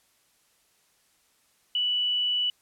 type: tone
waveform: sine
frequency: 2960 Hz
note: F#7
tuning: in tune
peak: -23 dBFS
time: 1.75-2.5 s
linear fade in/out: 2 ms
effects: white hiss -66 dBFS RMS until 2.61 s + low-pass 12000 Hz 12 dB/octave